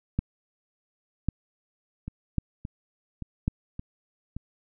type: two click trains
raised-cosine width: 5 ms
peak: -12 / -22 dBFS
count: 4 / 5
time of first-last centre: 0.19-3.479 / 2.08-4.366 s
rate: 0.912 / 1.75 Hz
effects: none